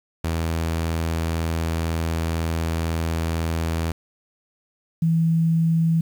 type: tone pair in turn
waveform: sawtooth / sine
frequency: 82 / 164 Hz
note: E2 / E3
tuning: -9 / -9 cents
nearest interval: octave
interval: 1200 cents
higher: second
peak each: -18 / -16 dBFS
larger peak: second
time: 0.24-3.92 / 5.02-6.01 s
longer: first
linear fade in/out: 5 ms
effects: 8-bit